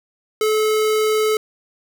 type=tone; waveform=square; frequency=431.8 Hz; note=A4; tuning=33 cents flat; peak=-16 dBFS; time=0.41-1.37 s; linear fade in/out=2 ms; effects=none